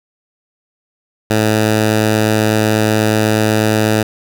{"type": "tone", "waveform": "10% pulse", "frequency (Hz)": 108.2, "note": "A2", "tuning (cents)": -29, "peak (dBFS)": -3, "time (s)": [1.3, 4.03], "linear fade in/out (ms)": 5, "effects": []}